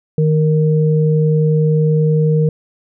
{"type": "tone pair together", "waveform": "sine", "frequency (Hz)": [155.3, 465.4], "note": ["D#3", "A#4"], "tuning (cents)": [-3, -3], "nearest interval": "octave + perfect fifth", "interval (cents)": 1900, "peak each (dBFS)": [-11, -17], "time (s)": [0.18, 2.49], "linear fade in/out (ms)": 2, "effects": []}